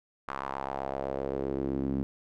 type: tone with band-pass filter sweep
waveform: sawtooth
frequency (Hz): 67.8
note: C#2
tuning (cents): -38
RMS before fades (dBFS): -33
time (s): 0.28-2.03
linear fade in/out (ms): 0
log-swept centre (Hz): 1200 to 240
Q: 2.7
effects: none